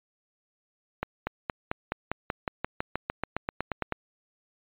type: accelerating click train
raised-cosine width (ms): 0.5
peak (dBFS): -13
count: 19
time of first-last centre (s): 1.03-3.923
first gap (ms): 240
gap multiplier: 0.95
effects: resampled to 8000 Hz